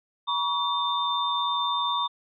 sine tone cluster, 961 / 1131 / 3598 Hz, B5 / C#6 / A7, -48 / +34 / +38 cents, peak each -28 dBFS, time 0.27-2.08 s, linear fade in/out 20 ms, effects none

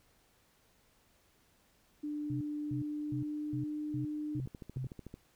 sine tone with pitch glide, 297.2 to 301 Hz, D4 to D4, +21 to +43 cents, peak -35 dBFS, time 2.03-4.4 s, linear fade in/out 10 ms, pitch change +22 cents, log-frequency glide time 2.63-3.8 s
sine tone bursts, 129.6 Hz, C3, 16 cents flat, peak -35 dBFS, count 7, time 2.3-4.87 s, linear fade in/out 2 ms, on 110 ms, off 300 ms
click train, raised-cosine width 3 ms, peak -32 dBFS, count 11, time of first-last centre 4.4-5.141 s, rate 13.5 Hz
effects pink hiss -69 dBFS RMS until 5.35 s

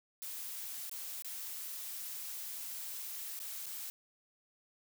blue noise with dropouts, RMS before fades -43 dBFS, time 0.22-3.9 s, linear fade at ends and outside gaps 0 ms, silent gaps 0.895-0.914 / 1.222-1.246 / 3.391-3.401 / 3.659-3.665 s, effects none

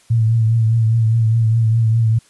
sine tone with vibrato, 113 Hz, A2, 47 cents sharp, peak -11 dBFS, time 0.1-2.19 s, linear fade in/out 10 ms, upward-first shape triangle, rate 4.9 Hz, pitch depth 52 cents each way, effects white hiss -52 dBFS RMS until 2.29 s + resampled to 24000 Hz

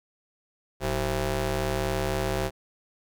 15% pulse ring-modulated tone, 141.4 Hz, C#3, 35 cents sharp, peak -16 dBFS, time 0.8-2.51 s, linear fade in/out 50 ms, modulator 244 Hz, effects none

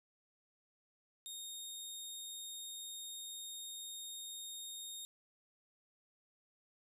20% pulse tone, 3702 Hz, A#7, 13 cents flat, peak -39 dBFS, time 1.26-5.05 s, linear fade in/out 0 ms, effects none

